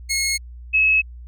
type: tone pair in turn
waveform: 15% pulse / sine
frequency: 2168 / 2579 Hz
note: C#7 / E7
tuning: -39 / -39 cents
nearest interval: minor third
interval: 300 cents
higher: second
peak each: -13 dBFS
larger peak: neither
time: 0.09-0.38 / 0.73-1.02 s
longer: neither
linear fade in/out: 20 ms
effects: added 60 Hz sine -35 dBFS peak until 1.27 s